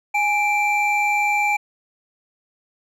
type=tone pair together; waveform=triangle; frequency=829.8 / 2349 Hz; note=G#5 / D7; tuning=-2 / 0 cents; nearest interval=octave + tritone; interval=1802 cents; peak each=-18 dBFS; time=0.14-1.57 s; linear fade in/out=10 ms; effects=none